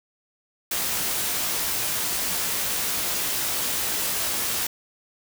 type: noise with comb filter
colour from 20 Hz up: white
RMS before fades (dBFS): -26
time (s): 0.71-4.67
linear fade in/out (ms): 5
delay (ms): 17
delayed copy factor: +0.5
effects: none